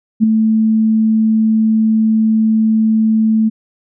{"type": "tone with ADSR envelope", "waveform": "sine", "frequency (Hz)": 220, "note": "A3", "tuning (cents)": 0, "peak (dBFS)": -4, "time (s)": [0.2, 3.5], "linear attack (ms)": 35, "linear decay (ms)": 6, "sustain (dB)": -5, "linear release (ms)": 23, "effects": []}